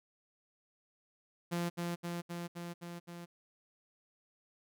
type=tone with echo; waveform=sawtooth; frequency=172.5 Hz; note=F3; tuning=21 cents flat; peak=-29 dBFS; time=1.51-1.7 s; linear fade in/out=20 ms; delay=260 ms; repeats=6; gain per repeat=-2 dB; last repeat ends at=3.26 s; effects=none